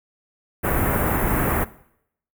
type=band-stop noise; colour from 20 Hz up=pink; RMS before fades=-21 dBFS; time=0.63-1.65 s; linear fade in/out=20 ms; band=1900 to 12000 Hz; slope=24 dB/octave; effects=noise-tail reverb RT60 0.7 s tail -18 dB re dry